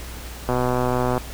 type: click train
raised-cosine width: 1 ms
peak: -8 dBFS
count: 87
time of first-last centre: 0.49-1.178 s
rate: 125 Hz
effects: added 60 Hz sine -34 dBFS peak until 1.33 s + pink hiss -38 dBFS RMS until 1.33 s